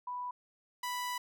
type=tone pair in turn; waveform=sine / sawtooth; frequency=987.8 / 987.8 Hz; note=B5 / B5; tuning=0 / 0 cents; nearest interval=unison; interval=0 cents; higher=neither; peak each=-36 / -31 dBFS; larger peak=second; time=0.07-0.31 / 0.83-1.18 s; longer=second; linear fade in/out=5 ms; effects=none